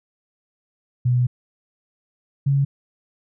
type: tone pair in turn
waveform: sine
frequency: 123.8 / 138.96 Hz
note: B2 / C#3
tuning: +5 / +5 cents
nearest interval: major second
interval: 200 cents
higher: second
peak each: -15 dBFS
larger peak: neither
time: 1.05-1.27 / 2.46-2.65 s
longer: first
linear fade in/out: 10 ms
effects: none